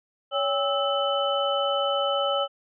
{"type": "tone cluster", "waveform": "sine", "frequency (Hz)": [562, 801, 1308, 3018], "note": ["C#5", "G5", "E6", "F#7"], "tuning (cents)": [24, 37, -14, 34], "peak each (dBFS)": [-25, -31, -28, -29], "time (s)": [0.31, 2.48], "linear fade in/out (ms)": 50, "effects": []}